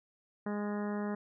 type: harmonic tone with a mistuned harmonic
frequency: 206.6 Hz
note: G#3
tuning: 9 cents flat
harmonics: 1 / 2 / 3 / 4 / 5 / 6 / 7 / 8 / 9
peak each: -34 / -40 / -44 / -46 / -48 / -50 / -51 / -52 / -53 dBFS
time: 0.46-1.15 s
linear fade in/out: 5 ms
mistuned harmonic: 8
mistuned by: +20 cents
effects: none